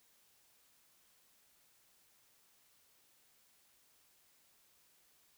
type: silence
effects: white hiss -70 dBFS RMS until 5.37 s